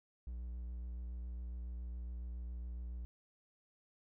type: tone with vibrato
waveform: triangle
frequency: 60.1 Hz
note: B1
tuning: 46 cents flat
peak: -39 dBFS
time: 0.27-3.05 s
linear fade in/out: 0 ms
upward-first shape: sine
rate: 7.2 Hz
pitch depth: 25 cents each way
effects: none